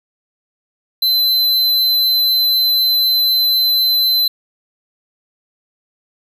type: tone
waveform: square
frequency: 4052 Hz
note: B7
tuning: 44 cents sharp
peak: -12 dBFS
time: 1.02-4.28 s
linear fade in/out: 5 ms
effects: none

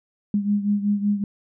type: beating tone pair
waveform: sine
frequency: 203.6 / 208.9 Hz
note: G#3 / G#3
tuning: -34 / +10 cents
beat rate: 5.3 Hz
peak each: -20 / -25 dBFS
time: 0.34-1.24 s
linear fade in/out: 2 ms
effects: none

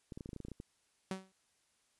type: clicks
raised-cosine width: 3 ms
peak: -32 dBFS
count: 12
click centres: 0.122 / 0.175 / 0.208 / 0.259 / 0.291 / 0.332 / 0.363 / 0.403 / 0.45 / 0.484 / 0.517 / 0.601 s
type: tone with exponential decay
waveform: sawtooth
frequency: 189.6 Hz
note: F#3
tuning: 43 cents sharp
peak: -30 dBFS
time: 1.11-1.32 s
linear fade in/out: 2 ms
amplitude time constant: 44 ms
effects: white hiss -75 dBFS RMS until 1.99 s + resampled to 24000 Hz

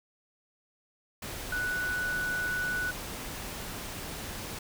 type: tone in noise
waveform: sine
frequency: 1480 Hz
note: F#6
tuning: in tune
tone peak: -29 dBFS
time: 1.52-2.91 s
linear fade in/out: 5 ms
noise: pink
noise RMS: -39 dBFS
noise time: 1.22-4.59 s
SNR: +7 dB
effects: none

